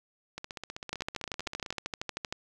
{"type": "two click trains", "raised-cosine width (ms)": 0.2, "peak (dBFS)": [-16, -21], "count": [19, 22], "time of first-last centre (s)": [[0.93, 2.325], [0.38, 1.726]], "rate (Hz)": [12.9, 15.6], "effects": []}